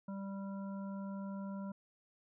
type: harmonic tone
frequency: 196.2 Hz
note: G3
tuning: 2 cents sharp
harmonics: 1 / 3 / 5 / 7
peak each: -40 / -51 / -53 / -58 dBFS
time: 0.08-1.72 s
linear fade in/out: 5 ms
effects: none